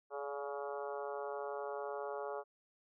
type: harmonic tone with a mistuned harmonic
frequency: 140.7 Hz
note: C#3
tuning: 26 cents sharp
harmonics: 3 / 4 / 5 / 6 / 7 / 8 / 9 / 10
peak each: -43 / -44 / -48 / -47 / -54 / -49 / -53 / -54 dBFS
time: 0.1-2.44 s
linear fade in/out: 50 ms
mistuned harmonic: 4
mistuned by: +35 cents
effects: none